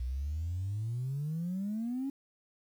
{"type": "exponential sweep", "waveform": "sine", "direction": "up", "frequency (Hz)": [59.8, 279.5], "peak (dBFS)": -31, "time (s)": [0, 2.1], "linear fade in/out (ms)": 5, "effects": ["tanh soft clip ceiling -28 dBFS", "10-bit"]}